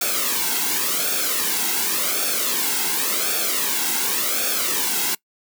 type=noise with flanger; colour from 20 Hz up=white; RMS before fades=-22 dBFS; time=0.01-5.15 s; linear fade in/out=5 ms; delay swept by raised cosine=1 to 1.7 ms; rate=0.9 Hz; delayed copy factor=-0.7; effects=noise-tail reverb RT60 0.1 s tail -23 dB re dry + high-pass 200 Hz 12 dB/octave